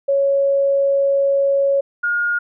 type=tone pair in turn; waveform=sine; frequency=554.4 / 1426.4 Hz; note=C#5 / F6; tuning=0 / +36 cents; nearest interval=octave + major third; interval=1636 cents; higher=second; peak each=-13 / -16 dBFS; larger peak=first; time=0.08-1.81 / 2.03-2.39 s; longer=first; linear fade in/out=10 ms; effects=none